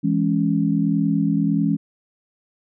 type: chord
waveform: sine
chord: C# minor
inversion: first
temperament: just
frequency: 166.31 / 207.9 / 277.2 Hz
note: E3 / G#3 / C#4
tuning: +16 / +2 / 0 cents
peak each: -21 dBFS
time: 0.03-1.77 s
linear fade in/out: 20 ms
effects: none